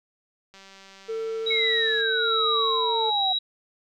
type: click train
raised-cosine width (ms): 0.2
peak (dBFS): -31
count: 286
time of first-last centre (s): 0.54-2.009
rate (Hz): 194
type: tone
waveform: triangle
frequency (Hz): 448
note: A4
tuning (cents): +31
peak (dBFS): -25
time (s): 1.08-3.11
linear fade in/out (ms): 20
type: tone with tremolo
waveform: sine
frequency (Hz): 3862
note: B7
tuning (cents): -39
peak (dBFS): -22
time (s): 1.46-3.39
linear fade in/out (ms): 10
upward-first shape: sine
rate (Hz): 1.2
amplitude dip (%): 35
type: exponential sweep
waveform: sine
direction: down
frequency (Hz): 2217 to 740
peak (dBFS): -24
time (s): 1.5-3.33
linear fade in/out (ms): 10
effects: none